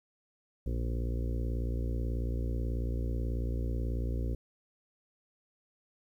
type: harmonic tone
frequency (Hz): 58.3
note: A#1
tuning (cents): +1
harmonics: 1 / 2 / 4 / 5 / 6 / 7 / 8 / 9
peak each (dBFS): -31 / -37 / -43 / -45 / -47 / -48 / -49 / -50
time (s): 0.66-4.35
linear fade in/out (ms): 5
effects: 11-bit